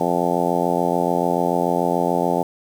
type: harmonic tone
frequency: 86.9 Hz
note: F2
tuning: 8 cents flat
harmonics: 2 / 3 / 4 / 5 / 6 / 7 / 8 / 9 / 10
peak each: -26 / -26 / -26 / -26 / -26 / -26 / -26 / -26 / -26 dBFS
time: 0-2.43 s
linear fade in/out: 5 ms
effects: 7-bit